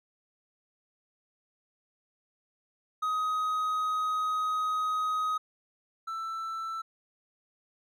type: tone pair in turn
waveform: triangle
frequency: 1258 / 1328.5 Hz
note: D#6 / E6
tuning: +19 / +13 cents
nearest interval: minor second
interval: 94 cents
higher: second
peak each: -25 / -31 dBFS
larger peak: first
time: 3.02-5.38 / 6.07-6.82 s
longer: first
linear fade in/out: 10 ms
effects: none